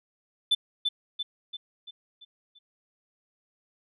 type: tone with echo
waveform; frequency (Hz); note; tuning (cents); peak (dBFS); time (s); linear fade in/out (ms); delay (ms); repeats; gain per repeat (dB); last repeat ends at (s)
sine; 3520; A7; 0; -16; 0.51-0.55; 10; 340; 6; -6; 2.59
effects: tanh soft clip ceiling -18 dBFS